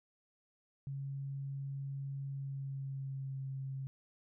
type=tone with pitch glide; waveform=sine; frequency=137.8 to 134.57 Hz; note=C#3 to C3; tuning=-10 to +49 cents; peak=-38 dBFS; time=0.87-3.87 s; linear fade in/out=0 ms; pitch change=-41 cents; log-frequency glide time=2.28-3.41 s; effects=none